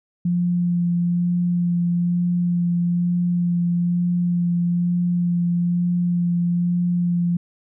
sine tone with vibrato, 174.61 Hz, F3, in tune, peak -17 dBFS, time 0.25-7.37 s, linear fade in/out 5 ms, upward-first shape sine, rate 1.1 Hz, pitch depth 12 cents each way, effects none

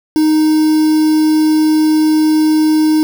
triangle tone with quantisation, 310.5 Hz, D#4, 3 cents flat, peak -6 dBFS, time 0.16-3.03 s, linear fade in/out 0 ms, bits 4, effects none

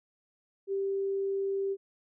sine tone, 392 Hz, G4, in tune, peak -28 dBFS, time 0.67-1.77 s, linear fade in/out 50 ms, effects none

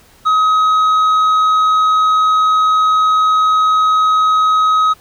sine tone with tanh clipping, 1268 Hz, D#6, 32 cents sharp, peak -10 dBFS, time 0.25-4.94 s, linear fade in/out 20 ms, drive 5 dB, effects pink hiss -47 dBFS RMS until 5 s

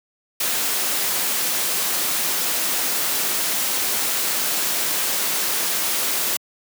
white noise, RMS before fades -22 dBFS, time 0.4-6.37 s, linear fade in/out 5 ms, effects high-pass 200 Hz 12 dB/octave

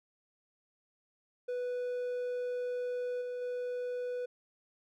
triangle tone with level steps, 493.9 Hz, B4, in tune, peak -31 / -34 / -32 dBFS, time 1.48-4.26 s, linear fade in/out 10 ms, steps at 3.21 / 3.41 s, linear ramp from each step 10 ms, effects none

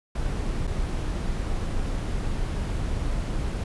brown noise with dropouts, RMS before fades -27 dBFS, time 0.15-3.64 s, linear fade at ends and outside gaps 5 ms, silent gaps 0.67-0.674 s, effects resampled to 24000 Hz

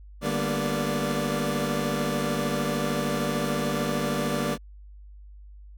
25% pulse tone cluster, 148.5 / 197.1 / 230.5 / 243.8 / 584 Hz, D3 / G3 / A#3 / B3 / D5, +20 / +10 / -19 / -22 / -10 cents, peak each -28 dBFS, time 0.21-4.58 s, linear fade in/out 50 ms, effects added 50 Hz sine -43 dBFS peak until 5.77 s

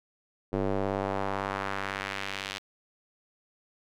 square tone with band-pass filter sweep, 49 Hz, G1, in tune, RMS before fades -32 dBFS, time 0.52-2.59 s, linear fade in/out 20 ms, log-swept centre 410 to 3400 Hz, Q 1.2, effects none

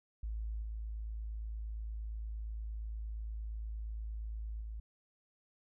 sine tone with level steps, 54.3 Hz, A1, 22 cents flat, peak -36 / -38 / -40 dBFS, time 0.23-4.8 s, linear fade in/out 5 ms, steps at 0.62 / 4.61 s, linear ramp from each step 5 ms, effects none

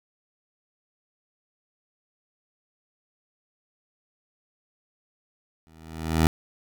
15% pulse tone with exponential growth, 80.3 Hz, E2, 45 cents flat, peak -9 dBFS, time 5.67-6.27 s, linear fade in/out 0 ms, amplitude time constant 130 ms, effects none

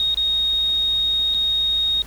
sine tone with dropouts, 3732 Hz, A#7, 1 cent sharp, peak -17 dBFS, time 0-2.02 s, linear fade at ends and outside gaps 1 ms, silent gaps 0.144-0.172 / 1.341-1.345 s, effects added 50 Hz sine -37 dBFS peak until 2.06 s + pink hiss -43 dBFS RMS until 2.06 s

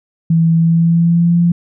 sine tone with pitch glide, 164.5 to 171.98 Hz, E3 to F3, -3 to -26 cents, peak -8 dBFS, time 0.3-1.52 s, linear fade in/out 5 ms, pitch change +77 cents, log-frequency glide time 0.55-1.4 s, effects none

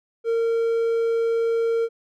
triangle tone, 459.1 Hz, A#4, 26 cents flat, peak -17 dBFS, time 0.24-1.89 s, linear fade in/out 50 ms, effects none

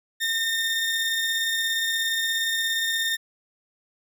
40% pulse tone pair together, 1818 / 3653 Hz, A#6 / A#7, -44 / -36 cents, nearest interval octave, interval 1208 cents, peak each -25 dBFS, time 0.2-3.17 s, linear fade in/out 20 ms, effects none

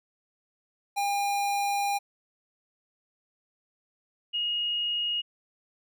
square / sine tone pair in turn, 806 / 2872 Hz, G5 / F7, +48 / +48 cents, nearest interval octave + minor seventh, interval 2200 cents, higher second, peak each -26 dBFS, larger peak neither, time 0.96-1.99 / 4.33-5.22 s, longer first, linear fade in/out 20 ms, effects none

